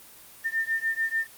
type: beating tone pair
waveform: sine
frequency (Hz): 1800 / 1806.8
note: A6 / A6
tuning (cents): +39 / +45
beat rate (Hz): 6.8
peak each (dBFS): -28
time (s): 0.44-1.27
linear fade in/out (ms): 20
effects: white hiss -49 dBFS RMS until 1.37 s + Opus 24 kbps